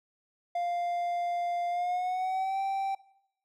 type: tone with pitch glide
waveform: triangle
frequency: 698.5 to 779.5 Hz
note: F5 to G5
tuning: 0 to -10 cents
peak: -26 dBFS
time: 0.55-2.95 s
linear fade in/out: 5 ms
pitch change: +190 cents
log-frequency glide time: 1.69-2.6 s
effects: noise-tail reverb RT60 0.8 s tail -20 dB re dry

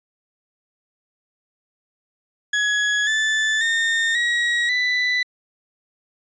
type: tone with pitch steps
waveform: 35% pulse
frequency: 1679 / 1751.3 / 1826.7 / 1905.4 / 1987.5 Hz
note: G#6 / A6 / A#6 / A#6 / B6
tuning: +18 / -9 / -36 / +37 / +10 cents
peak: -16 dBFS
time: 2.53-5.23 s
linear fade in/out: 5 ms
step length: 540 ms
effects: resampled to 16000 Hz

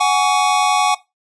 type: chord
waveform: square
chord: F# suspended second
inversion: none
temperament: equal with one note detuned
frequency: 740 / 830.6 / 1128.1 Hz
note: F#5 / G#5 / C#6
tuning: 0 / 0 / +30 cents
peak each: -18 dBFS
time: 0-0.95 s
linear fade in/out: 10 ms
effects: noise-tail reverb RT60 0.2 s tail -17 dB re dry + resampled to 22050 Hz

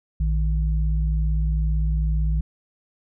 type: tone pair together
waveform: sine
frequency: 57.77 / 155.56 Hz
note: A#1 / D#3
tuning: -15 / 0 cents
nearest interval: octave + perfect fourth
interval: 1715 cents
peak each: -19 / -27 dBFS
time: 0.2-2.41 s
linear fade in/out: 5 ms
effects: none

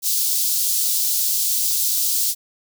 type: high-pass noise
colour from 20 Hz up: white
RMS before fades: -20 dBFS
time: 0.02-2.35 s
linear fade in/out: 50 ms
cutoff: 4100 Hz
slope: 24 dB/octave
effects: none

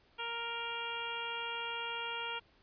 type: harmonic tone with a mistuned harmonic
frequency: 466.2 Hz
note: A#4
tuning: in tune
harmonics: 1 / 2 / 3 / 4 / 5 / 6 / 7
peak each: -47 / -42 / -43 / -52 / -45 / -43 / -45 dBFS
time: 0.18-2.4 s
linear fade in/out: 20 ms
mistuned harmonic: 5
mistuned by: +18 cents
effects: pink hiss -67 dBFS RMS until 2.62 s + resampled to 11025 Hz

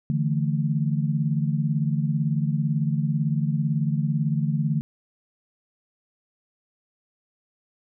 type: chord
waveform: sine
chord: D suspended second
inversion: none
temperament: equal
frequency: 146.83 / 164.81 / 220 Hz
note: D3 / E3 / A3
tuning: 0 / 0 / 0 cents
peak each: -23 / -26 / -28 dBFS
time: 0.1-4.81 s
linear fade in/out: 0 ms
effects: none

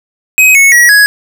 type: tone with pitch steps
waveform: square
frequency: 2530 / 2202 / 1917.4 / 1669.2 Hz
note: D#7 / C#7 / A#6 / G#6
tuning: +28 / -12 / +48 / +8 cents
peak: -3 dBFS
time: 0.38-1.06 s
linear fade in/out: 0 ms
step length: 170 ms
effects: none

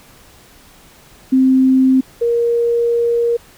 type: tone pair in turn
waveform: sine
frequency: 261.6 / 470.4 Hz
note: C4 / A#4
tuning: 0 / +16 cents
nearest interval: minor seventh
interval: 1016 cents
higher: second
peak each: -8 / -12 dBFS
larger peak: first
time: 1.32-2.01 / 2.21-3.37 s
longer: second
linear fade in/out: 10 ms
effects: pink hiss -45 dBFS RMS until 3.57 s

